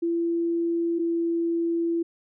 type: tone pair in turn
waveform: sine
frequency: 337.6 / 336.1 Hz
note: E4 / E4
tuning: +41 / +34 cents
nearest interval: unison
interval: 7 cents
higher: first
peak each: -22 dBFS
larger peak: neither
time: 0.02-0.99 / 0.99-2.03 s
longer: second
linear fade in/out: 10 ms
effects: none